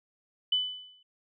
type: tone with exponential decay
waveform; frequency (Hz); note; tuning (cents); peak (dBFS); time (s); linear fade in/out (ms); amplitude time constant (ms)
sine; 3000; F#7; +23; -21; 0.52-1.03; 5; 110
effects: none